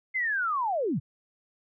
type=linear sweep; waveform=sine; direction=down; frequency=2112 to 98 Hz; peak=-25 dBFS; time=0.14-1 s; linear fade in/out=20 ms; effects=none